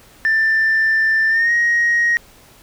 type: tone with pitch glide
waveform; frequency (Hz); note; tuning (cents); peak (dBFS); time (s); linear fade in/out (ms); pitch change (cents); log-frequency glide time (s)
sine; 1778 to 1881.6; A6 to A#6; +18 to +16; -11; 0.25-2.17; 0; +98; 1.29-1.52
effects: tanh soft clip ceiling -10 dBFS + pink hiss -47 dBFS RMS until 2.62 s